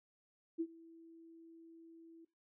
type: tone with ADSR envelope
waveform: sine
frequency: 329.6 Hz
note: E4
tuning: in tune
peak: -32 dBFS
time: 0.58-2.25 s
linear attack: 26 ms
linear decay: 59 ms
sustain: -23 dB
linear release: 7 ms
effects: noise-tail reverb RT60 0.2 s tail -17 dB re dry